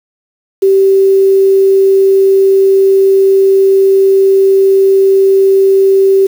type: tone with quantisation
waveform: sine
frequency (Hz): 387.8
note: G4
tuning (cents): -19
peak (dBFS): -4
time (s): 0.62-6.27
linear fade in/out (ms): 10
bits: 5
effects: none